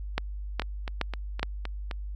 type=two click trains; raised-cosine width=0.3 ms; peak=-10 / -18 dBFS; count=4 / 6; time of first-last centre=0.18-1.43 / 0.62-1.912 s; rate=2.4 / 3.87 Hz; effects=added 50 Hz sine -33 dBFS peak until 2.15 s